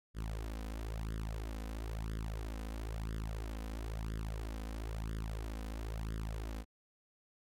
sawtooth tone with flanger, 54.4 Hz, A1, 19 cents flat, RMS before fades -40 dBFS, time 0.14-6.65 s, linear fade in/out 50 ms, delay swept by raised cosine 0.59 to 3.99 ms, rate 1 Hz, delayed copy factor +0.9, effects MP3 64 kbps

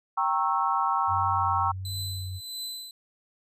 sine chord, G diminished seventh, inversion none, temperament equal with one note detuned, 784 / 932.3 / 1094.7 / 1318.5 Hz, G5 / Bb5 / Db6 / Fb6, 0 / 0 / -22 / 0 cents, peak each -29 / -28 / -27 / -29 dBFS, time 0.17-1.72 s, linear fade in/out 10 ms
sine tone with vibrato, 94.3 Hz, F#2, 33 cents sharp, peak -32 dBFS, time 1.07-2.41 s, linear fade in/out 50 ms, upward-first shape sine, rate 1.4 Hz, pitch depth 31 cents each way
sawtooth tone with tremolo, 4022 Hz, B7, 31 cents sharp, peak -29 dBFS, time 1.85-2.91 s, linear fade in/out 2 ms, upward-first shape triangle, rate 1.6 Hz, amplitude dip 80%
effects resampled to 32000 Hz

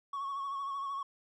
triangle tone with vibrato, 1107 Hz, C#6, 3 cents flat, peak -32 dBFS, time 0.13-1.03 s, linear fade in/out 5 ms, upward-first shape sine, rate 13 Hz, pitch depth 37 cents each way, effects tanh soft clip ceiling -29 dBFS + resampled to 22050 Hz

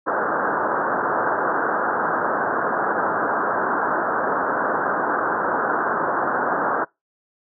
white low-pass noise, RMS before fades -21 dBFS, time 0.06-6.85 s, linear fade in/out 20 ms, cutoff 1600 Hz, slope 96 dB/octave, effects noise-tail reverb RT60 0.2 s tail -24 dB re dry + high-pass 300 Hz 12 dB/octave

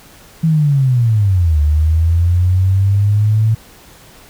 sine linear two-way sweep, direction down then up, 164.81 to 73.42 to 111.8 Hz, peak -9 dBFS, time 0.43-3.55 s, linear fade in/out 10 ms, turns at 1.6 s, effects pink hiss -42 dBFS RMS until 4.29 s

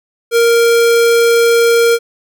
square tone, 466.2 Hz, A#4, in tune, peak -8 dBFS, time 0.31-1.99 s, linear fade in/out 50 ms, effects none

